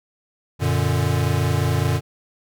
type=chord; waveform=square; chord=Gb augmented; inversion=none; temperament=equal with one note detuned; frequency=92.5 / 117.62 / 146.83 Hz; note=Gb2 / Bb2 / D3; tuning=0 / +16 / 0 cents; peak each=-23 dBFS; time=0.59-2.01 s; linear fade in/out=50 ms; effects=none